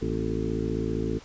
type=harmonic tone with a mistuned harmonic; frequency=55.2 Hz; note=A1; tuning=6 cents sharp; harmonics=1 / 2 / 3 / 4 / 5 / 6 / 7 / 8; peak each=-34 / -34 / -34 / -34 / -34 / -34 / -34 / -34 dBFS; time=0.01-1.19 s; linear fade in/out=10 ms; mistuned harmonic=4; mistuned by=+90 cents; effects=pink hiss -49 dBFS RMS until 1.24 s + resampled to 16000 Hz